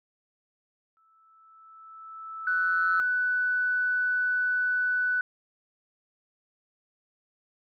sine tone with exponential growth, 1314 Hz, E6, 6 cents flat, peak -23 dBFS, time 0.97-3 s, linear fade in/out 0 ms, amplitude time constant 440 ms
sine tone, 1490 Hz, F#6, 12 cents sharp, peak -23 dBFS, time 2.47-5.21 s, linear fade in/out 2 ms
effects tanh soft clip ceiling -13 dBFS

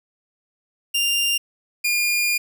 sawtooth tone pair in turn, 2794 / 2419 Hz, F7 / D#7, 0 / -49 cents, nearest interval major second, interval 249 cents, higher first, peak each -15 dBFS, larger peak neither, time 0.94-1.38 / 1.84-2.38 s, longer second, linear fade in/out 10 ms, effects none

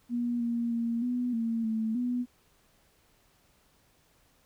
sine tone with pitch steps, 239.9 / 235 / 232.6 / 246.3 / 228.5 / 221.3 / 245.8 Hz, A#3 / A#3 / A#3 / B3 / A#3 / A3 / B3, +50 / +14 / -4 / -5 / -34 / +10 / -8 cents, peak -27 dBFS, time 0.09-2.26 s, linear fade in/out 50 ms, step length 310 ms, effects pink hiss -66 dBFS RMS until 4.45 s

